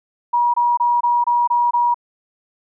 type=tone bursts; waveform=sine; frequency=959 Hz; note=A#5; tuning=49 cents sharp; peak=-13 dBFS; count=7; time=0.33-1.944 s; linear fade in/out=10 ms; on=210 ms; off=24 ms; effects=none